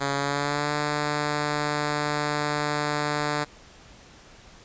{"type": "tone with pitch glide", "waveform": "5% pulse", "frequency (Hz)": [140.1, 148.17], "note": ["C#3", "D3"], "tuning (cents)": [19, 16], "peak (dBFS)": -13, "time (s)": [0, 3.45], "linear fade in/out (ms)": 20, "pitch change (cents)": 97, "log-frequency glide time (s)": [0.14, 0.73], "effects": ["pink hiss -50 dBFS RMS until 4.64 s", "resampled to 16000 Hz"]}